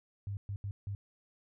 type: tone bursts at uneven times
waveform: sine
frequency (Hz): 100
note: G2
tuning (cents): +35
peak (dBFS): -35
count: 4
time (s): 0.27-0.37 / 0.49-0.56 / 0.64-0.71 / 0.87-0.95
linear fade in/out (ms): 0
effects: none